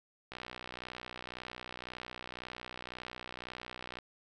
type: click train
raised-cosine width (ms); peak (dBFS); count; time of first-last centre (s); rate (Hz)
0.3; -26; 228; 0.32-3.987; 61.9
effects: none